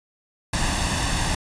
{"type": "noise with comb filter", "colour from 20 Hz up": "pink", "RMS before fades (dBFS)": -23, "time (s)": [0.53, 1.35], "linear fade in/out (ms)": 5, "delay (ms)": 1.1, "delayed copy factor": 0.6, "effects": ["resampled to 22050 Hz"]}